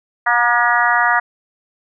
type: harmonic tone with a mistuned harmonic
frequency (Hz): 240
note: B3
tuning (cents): -49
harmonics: 3 / 4 / 5 / 6 / 7 / 8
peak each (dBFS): -19 / -19 / -19 / -19 / -19 / -19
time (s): 0.26-1.2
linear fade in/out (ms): 10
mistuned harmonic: 4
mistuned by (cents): -21
effects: none